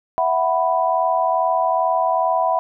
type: chord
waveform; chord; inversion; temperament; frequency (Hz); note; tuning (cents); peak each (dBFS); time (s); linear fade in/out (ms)
sine; E suspended second; none; just; 659.3 / 741.7 / 988.9; E5 / F#5 / B5; 0 / +4 / +2; -20; 0.18-2.59; 0
effects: none